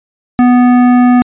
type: tone with hard clipping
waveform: sine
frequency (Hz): 246.9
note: B3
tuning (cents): 0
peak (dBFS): -6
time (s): 0.39-1.22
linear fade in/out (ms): 0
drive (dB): 13
effects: resampled to 8000 Hz